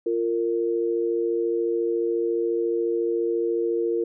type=tone pair together; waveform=sine; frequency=346.3 / 460.5 Hz; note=F4 / A#4; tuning=-15 / -21 cents; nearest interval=perfect fourth; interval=494 cents; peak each=-24 dBFS; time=0.06-4.04 s; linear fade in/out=5 ms; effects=none